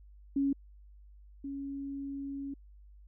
sine tone pair in turn, 277.2 / 277.2 Hz, C#4 / C#4, 0 / 0 cents, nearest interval unison, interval 0 cents, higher neither, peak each -26 / -36 dBFS, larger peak first, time 0.36-0.53 / 1.44-2.54 s, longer second, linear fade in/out 5 ms, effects added 50 Hz sine -52 dBFS peak until 3.07 s

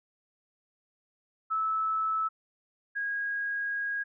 sine tone pair in turn, 1306 / 1640.2 Hz, E6 / G#6, -17 / -22 cents, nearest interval major third, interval 395 cents, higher second, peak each -26 / -29 dBFS, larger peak first, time 1.5-2.29 / 2.95-4.04 s, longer second, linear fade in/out 20 ms, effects none

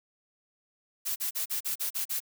blue noise bursts, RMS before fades -31 dBFS, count 8, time 1.05-2.203 s, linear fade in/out 20 ms, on 110 ms, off 39 ms, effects none

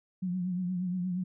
sine tone with vibrato, 181.1 Hz, F#3, 37 cents flat, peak -29 dBFS, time 0.22-1.24 s, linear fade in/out 10 ms, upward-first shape triangle, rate 8.5 Hz, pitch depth 68 cents each way, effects none

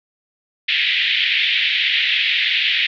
white band-pass noise, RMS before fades -18 dBFS, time 0.68-2.87 s, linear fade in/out 10 ms, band 1900 to 3600 Hz, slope 48 dB/octave, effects none

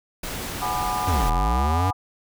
pink noise, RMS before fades -31 dBFS, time 0.23-1.3 s, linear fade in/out 5 ms
sine chord, G# half-diminished seventh, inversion third, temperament equal with one note detuned, 740 / 830.6 / 987.8 / 1201.4 Hz, F#5 / G#5 / B5 / D6, 0 / 0 / 0 / +39 cents, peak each -29 dBFS, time 0.61-1.93 s, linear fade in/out 20 ms
square linear two-way sweep, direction down then up, 98 to 36.71 to 98 Hz, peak -21 dBFS, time 1.07-1.91 s, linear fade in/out 10 ms, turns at 1.29 s
effects none

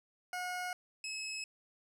20% pulse tone pair in turn, 724 / 2580 Hz, F#5 / E7, -38 / -38 cents, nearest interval octave + minor seventh, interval 2200 cents, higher second, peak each -32 / -34 dBFS, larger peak first, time 0.33-0.73 / 1.04-1.44 s, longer neither, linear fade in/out 2 ms, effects low-pass 12000 Hz 12 dB/octave

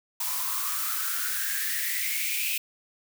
blue noise with high-pass filter sweep, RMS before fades -29 dBFS, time 0.2-2.58 s, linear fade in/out 5 ms, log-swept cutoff 940 to 2600 Hz, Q 8.7, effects none

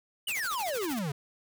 square exponential sweep, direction down, 3036 to 132.7 Hz, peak -31 dBFS, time 0.27-1.12 s, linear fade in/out 5 ms
white noise with tremolo, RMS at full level -38 dBFS, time 0.28-0.99 s, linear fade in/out 2 ms, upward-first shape sine, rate 13 Hz, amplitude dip 85%
effects none

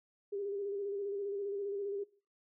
sine tone with vibrato, 401.3 Hz, G4, 41 cents sharp, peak -35 dBFS, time 0.32-2.04 s, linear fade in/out 10 ms, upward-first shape square, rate 15 Hz, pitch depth 34 cents each way, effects noise-tail reverb RT60 0.4 s tail -20 dB re dry

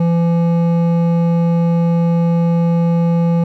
sine tone with hard clipping, 169.2 Hz, E3, 45 cents sharp, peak -13 dBFS, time 0-3.44 s, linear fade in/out 5 ms, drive 10 dB, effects none

